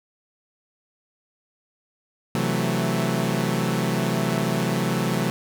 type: chord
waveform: sawtooth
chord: F# half-diminished seventh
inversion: second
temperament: equal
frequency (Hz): 130.81 / 164.81 / 185 / 220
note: C3 / E3 / F#3 / A3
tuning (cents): 0 / 0 / 0 / 0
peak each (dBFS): -23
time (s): 2.35-5.3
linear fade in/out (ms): 0
effects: none